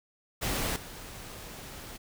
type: noise with level steps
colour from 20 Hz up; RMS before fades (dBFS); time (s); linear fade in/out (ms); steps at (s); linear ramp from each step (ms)
pink; -31 / -44; 0.41-1.98; 20; 0.76; 2
effects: none